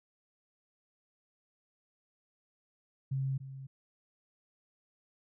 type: tone with echo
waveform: sine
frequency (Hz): 134.5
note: C3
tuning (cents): +48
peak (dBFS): -30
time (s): 3.11-3.38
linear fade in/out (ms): 10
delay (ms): 290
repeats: 1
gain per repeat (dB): -12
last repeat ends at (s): 3.67
effects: none